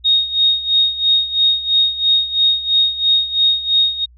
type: tone with tremolo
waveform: sine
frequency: 3729 Hz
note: A#7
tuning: in tune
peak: -9 dBFS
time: 0.04-4.06 s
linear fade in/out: 20 ms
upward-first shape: sine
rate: 3 Hz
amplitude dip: 80%
effects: added 60 Hz sine -43 dBFS peak until 4.17 s